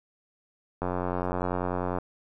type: click train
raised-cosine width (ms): 1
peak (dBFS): -15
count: 106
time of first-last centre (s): 0.82-1.985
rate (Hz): 90.1
effects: none